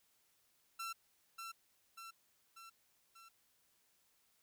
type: tone with echo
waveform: sawtooth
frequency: 1348 Hz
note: E6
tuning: 38 cents sharp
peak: -38 dBFS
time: 0.79-0.93 s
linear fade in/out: 10 ms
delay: 590 ms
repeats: 4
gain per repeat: -4 dB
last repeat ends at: 3.29 s
effects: white hiss -75 dBFS RMS until 4.42 s